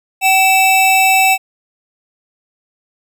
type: tone pair together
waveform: square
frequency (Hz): 763.6 / 2642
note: G5 / E7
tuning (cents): -46 / +3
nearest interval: octave + major sixth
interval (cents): 2149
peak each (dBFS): -12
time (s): 0.21-1.38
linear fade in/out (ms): 50
effects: none